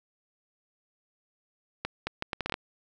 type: accelerating click train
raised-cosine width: 0.3 ms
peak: -14 dBFS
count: 9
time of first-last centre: 1.85-2.541 s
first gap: 220 ms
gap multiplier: 0.7
effects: none